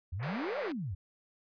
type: exponential two-way sweep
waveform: sine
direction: up then down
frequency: 79.9 to 620 to 79.9 Hz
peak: -34 dBFS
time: 0.12-0.95 s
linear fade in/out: 10 ms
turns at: 0.59 s
type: band-pass noise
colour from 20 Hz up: pink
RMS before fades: -41 dBFS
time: 0.19-0.73 s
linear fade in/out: 50 ms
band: 450 to 2400 Hz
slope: 48 dB/octave
type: click train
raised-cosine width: 0.2 ms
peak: -32 dBFS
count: 96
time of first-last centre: 0.23-0.717 s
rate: 195 Hz
effects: resampled to 11025 Hz